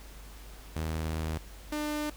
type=tone pair in turn; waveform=sawtooth; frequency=79.4 / 299.8 Hz; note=D#2 / D4; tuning=+36 / +36 cents; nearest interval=octave + major seventh; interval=2300 cents; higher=second; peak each=-27 dBFS; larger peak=neither; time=0.76-1.38 / 1.72-2.1 s; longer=first; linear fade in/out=5 ms; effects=added 50 Hz sine -46 dBFS peak until 2.16 s + pink hiss -52 dBFS RMS until 2.16 s